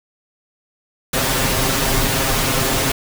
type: noise with comb filter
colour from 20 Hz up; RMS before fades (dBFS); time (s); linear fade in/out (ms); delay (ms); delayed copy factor
pink; -18; 1.13-2.92; 5; 7.5; +0.7
effects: none